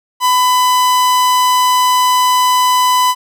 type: tone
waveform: 45% pulse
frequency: 1000 Hz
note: B5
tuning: 21 cents sharp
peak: -9 dBFS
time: 0.2-3.15 s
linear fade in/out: 50 ms
effects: none